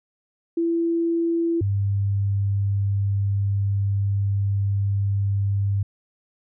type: tone pair in turn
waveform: sine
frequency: 335.2 / 99.66 Hz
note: E4 / G2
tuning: +29 / +29 cents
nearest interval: octave + major sixth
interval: 2100 cents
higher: first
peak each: -19 dBFS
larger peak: neither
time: 0.57-1.61 / 1.61-5.83 s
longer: second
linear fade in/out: 5 ms
effects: none